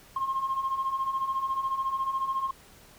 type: beating tone pair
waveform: sine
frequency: 1058 / 1072 Hz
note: C6 / C6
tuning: +19 / +42 cents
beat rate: 14 Hz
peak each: -32 / -27 dBFS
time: 0.16-2.51 s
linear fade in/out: 5 ms
effects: tanh soft clip ceiling -21 dBFS + pink hiss -54 dBFS RMS until 2.98 s